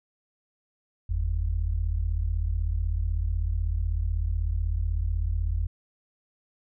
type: tone pair together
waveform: sine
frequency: 46.13 / 82.2 Hz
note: F#1 / E2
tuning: -4 / -4 cents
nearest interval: minor seventh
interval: 1000 cents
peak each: -26 / -27 dBFS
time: 1.09-5.67 s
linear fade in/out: 10 ms
effects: none